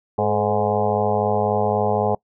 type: harmonic tone with a mistuned harmonic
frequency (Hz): 103.83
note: G#2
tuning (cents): 0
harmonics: 1 / 2 / 4 / 5 / 6 / 7 / 8 / 9 / 10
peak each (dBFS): -27 / -27 / -23 / -25 / -26 / -25 / -24 / -35 / -34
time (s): 0.18-2.15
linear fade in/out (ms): 5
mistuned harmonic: 4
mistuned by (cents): +43
effects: noise-tail reverb RT60 0.1 s tail -24 dB re dry